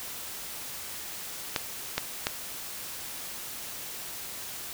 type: clicks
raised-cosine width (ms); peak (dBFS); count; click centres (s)
0.2; -8; 3; 1.562 / 1.98 / 2.269
effects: white hiss -39 dBFS RMS until 4.73 s